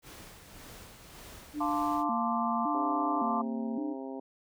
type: noise with tremolo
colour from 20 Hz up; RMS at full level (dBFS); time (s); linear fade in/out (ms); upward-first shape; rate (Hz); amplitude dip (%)
pink; -48; 0.02-2.05; 50; sine; 1.8; 40
type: tone with vibrato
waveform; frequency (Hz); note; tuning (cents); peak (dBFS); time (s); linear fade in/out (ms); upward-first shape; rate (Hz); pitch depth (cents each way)
sine; 261.6; C4; 0; -32; 1.53-3.96; 50; square; 0.89; 220
type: chord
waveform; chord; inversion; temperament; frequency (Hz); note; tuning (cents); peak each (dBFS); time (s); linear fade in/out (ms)
sine; D minor seventh; first; equal with one note detuned; 698.5 / 880 / 1040.5 / 1174.7; F5 / A5 / C6 / D6; 0 / 0 / -10 / 0; -34; 1.6-3.42; 10
type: harmonic tone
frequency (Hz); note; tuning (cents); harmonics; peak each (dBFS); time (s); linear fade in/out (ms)
133.5; C3; +35; 2 / 3 / 4 / 5 / 6 / 7; -39 / -43 / -45 / -47 / -49 / -50; 2.74-4.2; 5
effects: none